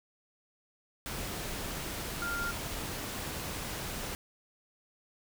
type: tone in noise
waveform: sine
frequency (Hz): 1396.9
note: F6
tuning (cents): 0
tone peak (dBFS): -33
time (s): 2.22-2.51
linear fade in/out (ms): 0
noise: pink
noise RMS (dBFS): -38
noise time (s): 1.06-4.15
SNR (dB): +2
effects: none